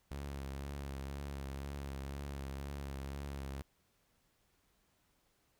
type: tone with vibrato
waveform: sawtooth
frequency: 69.3 Hz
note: C#2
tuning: in tune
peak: -37 dBFS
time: 0.11-3.62 s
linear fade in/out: 0 ms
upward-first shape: triangle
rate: 2 Hz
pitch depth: 43 cents each way
effects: pink hiss -75 dBFS RMS until 5.59 s